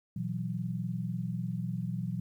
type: chord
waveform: sine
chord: B suspended fourth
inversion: none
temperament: equal with one note detuned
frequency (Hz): 121.07 / 164.81 / 185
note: B2 / E3 / F#3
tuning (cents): -34 / 0 / 0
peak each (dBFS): -36 / -36 / -36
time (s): 0.16-2.2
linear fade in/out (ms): 5
effects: 11-bit